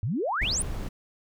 sine exponential sweep, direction up, 92.5 to 9956 Hz, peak -25 dBFS, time 0.03-0.62 s, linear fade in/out 0 ms
brown noise, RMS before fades -32 dBFS, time 0.41-0.89 s, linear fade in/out 10 ms
effects none

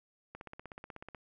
click train, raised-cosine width 0.5 ms, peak -30 dBFS, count 14, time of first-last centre 0.35-1.148 s, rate 16.3 Hz, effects none

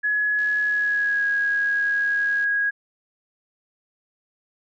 sine tone with pitch glide, 1689 to 1648.5 Hz, G#6 to G#6, +29 to -13 cents, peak -19 dBFS, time 0.03-2.71 s, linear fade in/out 20 ms, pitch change -42 cents, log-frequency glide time 0.63-1.28 s
click train, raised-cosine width 0.2 ms, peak -27 dBFS, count 148, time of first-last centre 0.39-2.44 s, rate 71.7 Hz
effects none

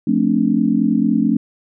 sine chord, D minor seventh, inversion first, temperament just, 176.2 / 220.2 / 264.3 / 293.7 Hz, F3 / A3 / C4 / D4, +16 / +2 / +18 / 0 cents, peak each -22 / -16 / -19 / -19 dBFS, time 0.07-1.37 s, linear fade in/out 5 ms, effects none

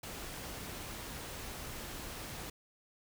pink noise, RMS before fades -44 dBFS, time 0.03-2.5 s, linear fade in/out 5 ms, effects none

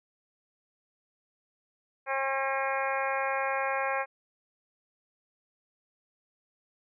harmonic tone, 270 Hz, C#4, 45 cents flat, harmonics 2 / 3 / 4 / 5 / 6 / 7 / 8 / 9, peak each -33 / -33 / -34 / -40 / -35 / -40 / -38 / -39 dBFS, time 2.06-4.06 s, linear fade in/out 50 ms, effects none

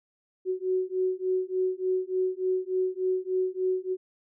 sine beating tone pair, 370 / 373.4 Hz, F#4 / F#4, 0 / +16 cents, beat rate 3.4 Hz, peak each -28 dBFS, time 0.45-3.97 s, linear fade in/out 50 ms, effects none

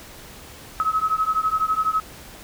sine beating tone pair, 1277 / 1289 Hz, D#6 / E6, +45 / -39 cents, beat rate 12 Hz, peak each -22 dBFS, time 0.8-2 s, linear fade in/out 0 ms, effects pink hiss -42 dBFS RMS until 2.43 s

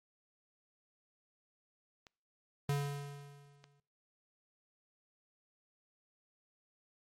clicks, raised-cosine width 0.2 ms, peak -37 / -36 dBFS, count 2, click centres 2.068 / 3.641 s
square tone with exponential decay, 142.5 Hz, C#3, 48 cents sharp, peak -30 dBFS, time 2.69-3.8 s, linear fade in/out 2 ms, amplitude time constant 240 ms
effects noise-tail reverb RT60 0.6 s tail -25 dB re dry + MP3 64 kbps

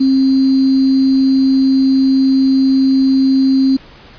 sine tone with sample-and-hold, 266.7 Hz, C4, 33 cents sharp, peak -8 dBFS, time 0-3.77 s, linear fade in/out 10 ms, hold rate 4410 Hz, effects pink hiss -40 dBFS RMS until 4.18 s + resampled to 11025 Hz

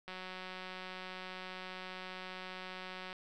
click train, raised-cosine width 0.3 ms, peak -29 dBFS, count 565, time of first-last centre 0.08-3.129 s, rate 185 Hz, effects none

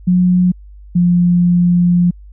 sine tone pair in turn, 180.5 / 175.67 Hz, F#3 / F3, -43 / +10 cents, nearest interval unison, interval 47 cents, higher first, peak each -8 / -8 dBFS, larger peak neither, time 0.07-0.52 / 0.95-2.11 s, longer second, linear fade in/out 10 ms, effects added 50 Hz sine -34 dBFS peak until 2.32 s

